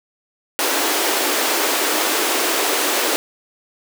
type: high-pass noise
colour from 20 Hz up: pink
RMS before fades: -19 dBFS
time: 0.59-3.16 s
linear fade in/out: 0 ms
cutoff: 290 Hz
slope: 48 dB/octave
effects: none